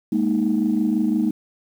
sine chord, Ab suspended second, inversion none, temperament just, 207.7 / 233.6 / 311.5 Hz, Ab3 / Bb3 / Eb4, 0 / +4 / +2 cents, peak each -21 dBFS, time 0.12-1.31 s, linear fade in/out 5 ms, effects tanh soft clip ceiling -10 dBFS + 8-bit

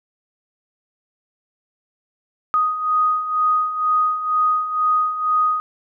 sine beating tone pair, 1244.5 / 1246.6 Hz, D#6 / D#6, 0 / +3 cents, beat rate 2.1 Hz, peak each -23 / -17 dBFS, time 2.54-5.6 s, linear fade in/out 0 ms, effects none

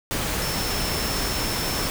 sine tone in noise, 5340 Hz, E8, 22 cents sharp, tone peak -31 dBFS, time 0.42-1.88 s, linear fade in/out 0 ms, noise pink, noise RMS -26 dBFS, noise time 0.11-1.9 s, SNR -8 dB, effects none

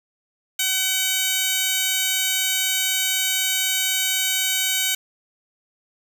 15% pulse tone with high-pass filter, 756 Hz, F#5, 37 cents sharp, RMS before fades -22 dBFS, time 0.59-4.95 s, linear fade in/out 5 ms, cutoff 3500 Hz, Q 0.82, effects none

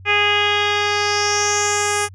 10% pulse tone with low-pass filter sweep, 412.5 Hz, G#4, 12 cents flat, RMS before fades -18 dBFS, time 0.05-2.09 s, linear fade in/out 50 ms, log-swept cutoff 2500 to 9200 Hz, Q 4.2, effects added 94 Hz sine -37 dBFS peak until 2.14 s

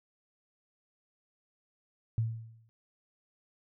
sine tone with exponential decay, 113.1 Hz, A2, 48 cents sharp, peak -24 dBFS, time 2.18-2.69 s, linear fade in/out 0 ms, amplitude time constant 110 ms, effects none

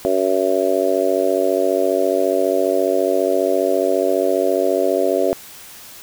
harmonic tone, 94.7 Hz, F#2, 41 cents sharp, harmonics 3 / 4 / 5 / 6 / 7, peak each -24 / -20 / -22 / -20 / -21 dBFS, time 0.05-5.33 s, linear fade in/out 0 ms, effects white hiss -39 dBFS RMS until 6.02 s

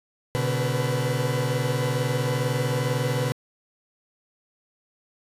40% pulse tone cluster, 124.1 / 144 / 480.8 / 503 Hz, B2 / D3 / B4 / B4, +9 / -34 / -46 / +32 cents, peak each -25 / -27 / -32 / -29 dBFS, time 0.35-3.32 s, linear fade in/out 0 ms, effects resampled to 32000 Hz

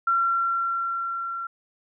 sine tone with level ramp, 1365 Hz, F6, 40 cents flat, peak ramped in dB -18 to -29 dBFS, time 0.07-1.47 s, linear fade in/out 5 ms, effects none

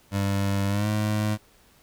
25% pulse tone with pitch glide, 99.1 to 106.21 Hz, G2 to G#2, +19 to +39 cents, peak -19 dBFS, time 0.11-1.38 s, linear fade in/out 50 ms, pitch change +120 cents, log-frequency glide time 0.68-0.88 s, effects pink hiss -58 dBFS RMS until 1.82 s

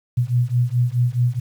sine beating tone pair, 120 / 124.7 Hz, B2 / B2, -49 / +17 cents, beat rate 4.7 Hz, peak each -19 dBFS, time 0.17-1.4 s, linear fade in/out 10 ms, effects 8-bit

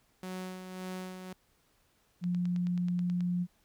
sawtooth tone with tremolo, 185 Hz, F#3, in tune, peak -33 dBFS, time 0.23-1.33 s, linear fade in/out 2 ms, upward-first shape sine, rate 1.8 Hz, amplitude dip 50%
sine tone, 177.3 Hz, F3, 26 cents sharp, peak -28 dBFS, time 2.21-3.47 s, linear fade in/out 50 ms
click train, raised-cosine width 0.2 ms, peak -32 dBFS, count 10, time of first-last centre 2.24-3.207 s, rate 9.31 Hz
effects pink hiss -70 dBFS RMS until 3.64 s

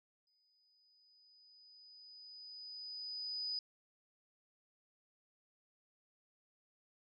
sine tone with exponential growth, 4978 Hz, D#8, in tune, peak -36 dBFS, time 0.27-3.59 s, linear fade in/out 2 ms, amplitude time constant 720 ms, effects none

